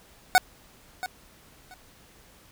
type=tone with echo; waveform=25% pulse; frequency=740 Hz; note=F#5; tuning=in tune; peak=-10 dBFS; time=0.35-0.38 s; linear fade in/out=0 ms; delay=680 ms; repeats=2; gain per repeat=-15 dB; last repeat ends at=1.74 s; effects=pink hiss -55 dBFS RMS until 2.51 s